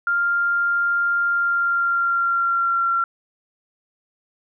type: tone with pitch glide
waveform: sine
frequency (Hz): 1396.9 to 1368.9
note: F6 to F6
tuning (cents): 0 to -35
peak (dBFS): -17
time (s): 0.07-3.04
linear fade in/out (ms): 2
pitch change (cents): -35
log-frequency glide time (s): 1.27-2.91
effects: none